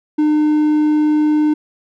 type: tone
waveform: triangle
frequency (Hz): 302.9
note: D#4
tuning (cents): -46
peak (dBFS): -9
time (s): 0.18-1.54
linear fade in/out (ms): 10
effects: none